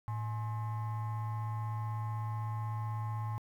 sine tone with frequency modulation, 110.5 Hz, A2, 8 cents sharp, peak -32 dBFS, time 0.08-3.38 s, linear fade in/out 0 ms, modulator 952 Hz, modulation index 0.52, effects tanh soft clip ceiling -31 dBFS + 11-bit

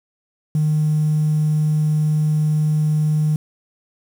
triangle tone, 153 Hz, D#3, 29 cents flat, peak -11 dBFS, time 0.55-3.36 s, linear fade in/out 2 ms, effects tanh soft clip ceiling -12 dBFS + 7-bit

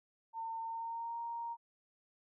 sine tone with pitch glide, 906 to 932.5 Hz, A#5 to A#5, -50 to 0 cents, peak -38 dBFS, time 0.33-1.57 s, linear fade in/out 50 ms, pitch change +50 cents, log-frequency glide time 0.62-1.18 s, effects none

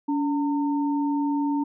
sine tone pair together, 285.4 / 910 Hz, D4 / A#5, -49 / -42 cents, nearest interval octave + minor sixth, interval 2007 cents, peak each -22 / -30 dBFS, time 0.08-1.64 s, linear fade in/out 10 ms, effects none

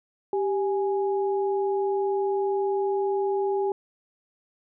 sine tone pair together, 392.5 / 830.6 Hz, G4 / G#5, +2 / 0 cents, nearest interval octave + minor second, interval 1298 cents, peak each -23 / -30 dBFS, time 0.33-3.72 s, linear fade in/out 2 ms, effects none

